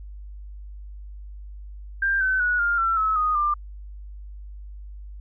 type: tone with pitch steps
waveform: sine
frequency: 1588 / 1524.2 / 1462.9 / 1404.2 / 1347.7 / 1293.6 / 1241.6 / 1191.7 Hz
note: G6 / G6 / F#6 / F6 / E6 / E6 / D#6 / D6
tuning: +22 / -49 / -20 / +9 / +38 / -33 / -4 / +25 cents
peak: -19 dBFS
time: 2.02-3.54 s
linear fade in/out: 5 ms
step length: 190 ms
effects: added 50 Hz sine -36 dBFS peak until 5.2 s